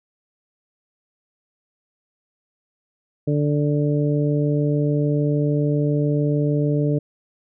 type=harmonic tone; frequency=146.83 Hz; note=D3; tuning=in tune; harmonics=1 / 2 / 3 / 4; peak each=-19 / -23 / -25 / -29 dBFS; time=3.27-6.99 s; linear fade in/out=10 ms; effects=none